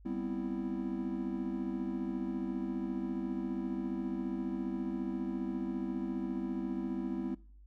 triangle chord, C major seventh, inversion second, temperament equal, 196 / 246.9 / 261.6 / 329.6 Hz, G3 / B3 / C4 / E4, 0 / 0 / 0 / 0 cents, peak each -38 / -37 / -38 / -37 dBFS, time 0.05-7.35 s, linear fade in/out 10 ms, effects noise-tail reverb RT60 0.5 s tail -22 dB re dry + added 50 Hz sine -53 dBFS peak until 7.66 s

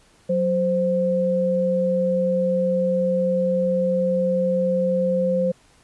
sine tone pair together, 183.98 / 521 Hz, F#3 / C5, -10 / -7 cents, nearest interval octave + tritone, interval 1803 cents, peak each -23 / -19 dBFS, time 0.29-5.52 s, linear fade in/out 10 ms, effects pink hiss -56 dBFS RMS until 5.83 s + resampled to 24000 Hz

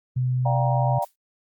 sine tone with pitch glide, 126.6 to 128.37 Hz, B2 to C3, +43 to -33 cents, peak -20 dBFS, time 0.16-0.99 s, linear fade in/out 10 ms, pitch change +24 cents, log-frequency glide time 0.44-0.57 s
sine chord, G minor seventh, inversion second, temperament just, 588 / 705.6 / 784 / 940.8 Hz, D5 / F5 / G5 / Bb5, +2 / +18 / 0 / +16 cents, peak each -28 dBFS, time 0.45-1.05 s, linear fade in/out 10 ms
blue noise with exponential decay, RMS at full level -38 dBFS, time 1.02-1.16 s, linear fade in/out 5 ms, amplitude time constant 29 ms
effects Opus 48 kbps

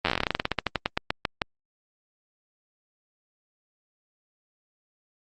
slowing click train, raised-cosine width 0.3 ms, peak -7 dBFS, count 25, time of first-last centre 0.05-1.418 s, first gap 10 ms, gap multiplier 1.13, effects Opus 32 kbps

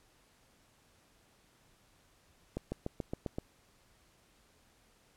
accelerating click train, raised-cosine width 2 ms, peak -22 dBFS, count 7, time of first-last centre 2.57-3.385 s, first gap 150 ms, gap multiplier 0.96, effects pink hiss -67 dBFS RMS until 5.16 s + low-pass 12000 Hz 12 dB/octave

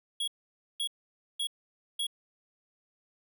square tone bursts, 3327 Hz, G#7, 2 cents sharp, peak -30 dBFS, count 4, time 0.2-2.068 s, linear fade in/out 5 ms, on 77 ms, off 520 ms, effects none

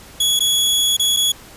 sawtooth tone with dropouts, 3366 Hz, G#7, 23 cents sharp, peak -11 dBFS, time 0.2-1.32 s, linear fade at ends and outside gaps 5 ms, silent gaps 0.393-0.404 / 0.968-0.995 / 1.165-1.169 s, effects pink hiss -41 dBFS RMS until 1.56 s + resampled to 32000 Hz

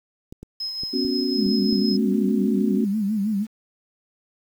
clicks, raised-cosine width 3 ms, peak -24 dBFS, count 6, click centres 0.325 / 0.43 / 0.835 / 1.05 / 1.463 / 1.728 s
sine tone with tremolo, 5130 Hz, E8, 48 cents flat, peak -25 dBFS, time 0.6-1.97 s, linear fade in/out 5 ms, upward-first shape sine, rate 5.6 Hz, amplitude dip 40%
sine chord, B suspended second, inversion none, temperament equal, 246.9 / 277.2 / 370 Hz, B3 / C#4 / F#4, 0 / 0 / 0 cents, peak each -25 / -25 / -27 dBFS, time 0.93-2.85 s, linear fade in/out 10 ms
sine tone with vibrato, 207.7 Hz, G#3, in tune, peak -20 dBFS, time 1.35-3.47 s, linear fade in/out 50 ms, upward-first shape sine, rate 6.3 Hz, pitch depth 110 cents each way
effects 8-bit

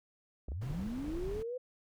sine linear sweep, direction up, 52 to 513 Hz, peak -36 dBFS, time 0.48-1.58 s, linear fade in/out 10 ms
clicks, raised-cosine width 2 ms, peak -35 dBFS, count 3, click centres 0.485 / 0.519 / 0.795 s
brown noise, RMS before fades -42 dBFS, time 0.61-1.43 s, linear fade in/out 10 ms
effects none

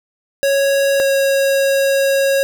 square tone pair in turn, 553 / 547.9 Hz, C#5 / C#5, -4 / -20 cents, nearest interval unison, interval 16 cents, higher first, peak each -13 dBFS, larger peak neither, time 0.43-1 / 1-2.43 s, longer second, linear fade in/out 0 ms, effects none

